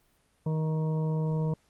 harmonic tone, 157.2 Hz, D#3, 18 cents sharp, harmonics 1 / 2 / 3 / 4 / 6 / 7, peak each -26 / -43 / -36 / -43 / -43 / -53 dBFS, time 0.46-1.54 s, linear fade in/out 5 ms, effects pink hiss -68 dBFS RMS until 1.69 s + Opus 32 kbps

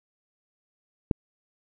click, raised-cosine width 3 ms, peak -9 dBFS, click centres 1.112 s, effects none

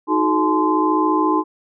sine tone cluster, 312.8 / 367.1 / 428.4 / 855 / 1035 Hz, D#4 / F#4 / A4 / A5 / C6, +9 / -14 / -46 / -50 / -19 cents, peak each -18 / -23 / -26 / -23 / -19 dBFS, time 0.07-1.44 s, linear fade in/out 50 ms, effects none

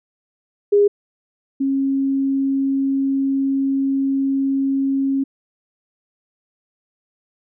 sine tone pair in turn, 408.3 / 271.9 Hz, G#4 / C#4, -29 / -33 cents, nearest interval perfect fifth, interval 704 cents, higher first, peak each -10 / -16 dBFS, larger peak first, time 0.72-0.88 / 1.6-5.24 s, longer second, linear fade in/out 10 ms, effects none

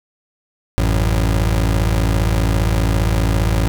25% pulse tone pair together, 55 / 92.5 Hz, A1 / F#2, 0 / 0 cents, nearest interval major sixth, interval 900 cents, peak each -11 / -17 dBFS, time 0.78-3.68 s, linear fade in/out 0 ms, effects none

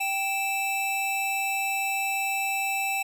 square tone pair together, 782.5 / 2637 Hz, G5 / E7, -3 / 0 cents, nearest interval octave + major sixth, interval 2103 cents, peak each -30 / -28 dBFS, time 0-3.03 s, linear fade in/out 10 ms, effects none

